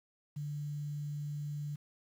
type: tone with quantisation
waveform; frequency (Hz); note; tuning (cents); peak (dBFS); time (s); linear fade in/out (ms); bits
sine; 146.83; D3; 0; -36; 0.36-1.76; 10; 10
effects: none